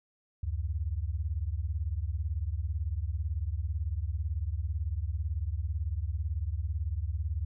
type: beating tone pair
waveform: sine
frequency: 70.5 / 88.5 Hz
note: C#2 / F2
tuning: +30 / +23 cents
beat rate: 18 Hz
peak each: -32 / -33 dBFS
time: 0.43-7.45 s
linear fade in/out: 5 ms
effects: none